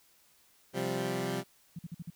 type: chord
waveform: 15% pulse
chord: C suspended fourth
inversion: none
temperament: equal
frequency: 130.81 / 174.61 / 196 Hz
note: C3 / F3 / G3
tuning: 0 / 0 / 0 cents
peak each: -30 dBFS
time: 0.73-1.44 s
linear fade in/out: 50 ms
type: tone bursts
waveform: sine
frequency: 168.9 Hz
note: E3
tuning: 42 cents sharp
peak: -37 dBFS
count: 5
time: 1.76-2.102 s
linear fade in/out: 5 ms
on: 30 ms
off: 48 ms
effects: white hiss -65 dBFS RMS until 2.15 s